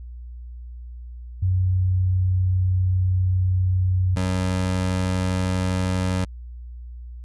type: tone pair in turn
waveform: sine / 25% pulse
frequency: 92.5 / 92.5 Hz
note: F#2 / F#2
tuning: 0 / 0 cents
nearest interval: unison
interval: 0 cents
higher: neither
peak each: -17 dBFS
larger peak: neither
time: 1.42-4.16 / 4.16-6.25 s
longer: first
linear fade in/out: 10 ms
effects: added 60 Hz sine -34 dBFS peak until 7.24 s + resampled to 24000 Hz